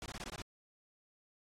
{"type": "noise bursts", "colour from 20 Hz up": "pink", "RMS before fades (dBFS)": -44, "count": 7, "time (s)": [0.02, 0.419], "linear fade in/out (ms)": 0, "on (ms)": 39, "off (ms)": 21, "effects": ["low-pass 8000 Hz 12 dB/octave", "AAC 48 kbps"]}